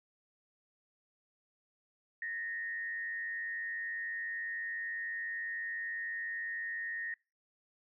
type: tone with frequency modulation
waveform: sine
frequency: 1850 Hz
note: A#6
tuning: 14 cents flat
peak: -36 dBFS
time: 2.22-7.14 s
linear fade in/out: 2 ms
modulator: 106 Hz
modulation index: 0.59
effects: noise-tail reverb RT60 0.3 s tail -25 dB re dry